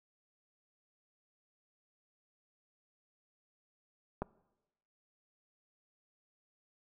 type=clicks; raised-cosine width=1 ms; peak=-21 / -29 dBFS; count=2; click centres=4.22 / 4.225 s; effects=noise-tail reverb RT60 1.0 s tail -22 dB re dry